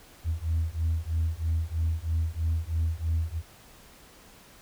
sine beating tone pair, 79.9 / 83 Hz, D#2 / E2, +47 / +12 cents, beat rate 3.1 Hz, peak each -27 dBFS, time 0.24-3.42 s, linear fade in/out 50 ms, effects tanh soft clip ceiling -20 dBFS + pink hiss -53 dBFS RMS until 4.61 s

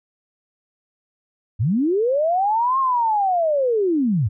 sine linear two-way sweep, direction up then down, 88.4 to 1084 to 88.4 Hz, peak -16 dBFS, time 1.59-4.29 s, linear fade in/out 20 ms, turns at 2.79 s, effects none

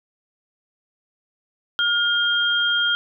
sine tone pair together, 1421 / 3210 Hz, F6 / G7, +30 / +40 cents, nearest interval octave + major second, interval 1410 cents, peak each -20 dBFS, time 1.79-2.95 s, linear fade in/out 0 ms, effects none

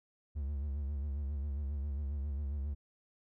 triangle tone with vibrato, 71 Hz, C#2, 42 cents sharp, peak -32 dBFS, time 0.35-2.75 s, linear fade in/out 20 ms, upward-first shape sine, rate 7.4 Hz, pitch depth 88 cents each way, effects none

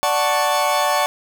40% pulse chord, D major seventh, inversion none, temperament equal, 587.3 / 740 / 880 / 1108.7 Hz, D5 / F#5 / A5 / C#6, 0 / 0 / 0 / 0 cents, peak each -21 dBFS, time 0.03-1.06 s, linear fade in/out 0 ms, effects none

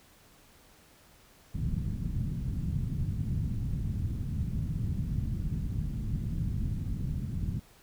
white low-pass noise, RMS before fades -32 dBFS, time 1.54-7.6 s, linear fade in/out 5 ms, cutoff 170 Hz, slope 24 dB/octave, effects pink hiss -59 dBFS RMS until 7.82 s

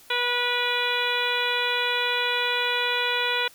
harmonic tone with a mistuned harmonic, 487.4 Hz, B4, 23 cents flat, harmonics 1 / 2 / 3 / 4 / 5 / 6 / 7 / 8, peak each -31 / -30 / -29 / -32 / -29 / -34 / -29 / -33 dBFS, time 0.1-3.48 s, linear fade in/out 5 ms, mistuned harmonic 8, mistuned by +17 cents, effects white hiss -52 dBFS RMS until 3.54 s

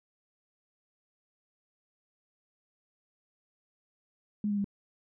sine tone with pitch steps, 208.4 / 204.3 / 200.4 Hz, G#3 / G#3 / G3, +6 / -28 / +38 cents, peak -27 dBFS, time 4.44-4.644 s, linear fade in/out 2 ms, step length 68 ms, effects none

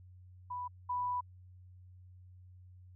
sine tone pair in turn, 987.8 / 987.8 Hz, B5 / B5, 0 / 0 cents, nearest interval unison, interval 0 cents, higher neither, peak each -37 / -32 dBFS, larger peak second, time 0.5-0.68 / 0.89-1.21 s, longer second, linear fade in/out 10 ms, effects added 91 Hz sine -53 dBFS peak until 2.95 s

